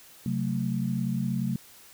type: chord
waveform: sine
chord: F# diminished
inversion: second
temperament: just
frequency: 133.2 / 185 / 222 Hz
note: C3 / F#3 / A3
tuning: +31 / 0 / +16 cents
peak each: -30 dBFS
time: 0.26-1.56 s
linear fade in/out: 2 ms
effects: white hiss -52 dBFS RMS until 1.93 s